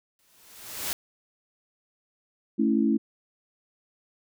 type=noise with exponential growth; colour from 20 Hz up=white; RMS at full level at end=-28 dBFS; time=0.19-0.93 s; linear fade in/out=1 ms; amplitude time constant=160 ms
type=chord; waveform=sine; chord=A major; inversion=none; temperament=equal; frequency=220 / 277.2 / 329.6 Hz; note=A3 / C#4 / E4; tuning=0 / 0 / 0 cents; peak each=-23 / -25 / -26 dBFS; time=2.58-2.98 s; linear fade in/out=20 ms
effects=none